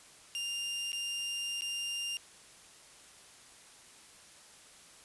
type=tone with dropouts; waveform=sawtooth; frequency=2800 Hz; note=F7; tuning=4 cents sharp; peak=-31 dBFS; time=0.35-2.17 s; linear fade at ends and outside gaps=0 ms; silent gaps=0.919-0.93 / 1.609-1.62 s; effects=white hiss -56 dBFS RMS until 5.04 s + resampled to 24000 Hz